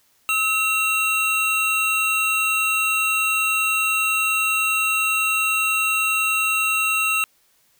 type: tone pair together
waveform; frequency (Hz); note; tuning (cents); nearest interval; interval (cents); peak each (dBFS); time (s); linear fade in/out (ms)
square; 1287.3 / 2730; E6 / F7; -41 / -40; octave + minor second; 1301; -25 / -20; 0.29-7.24; 0
effects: white hiss -61 dBFS RMS until 7.79 s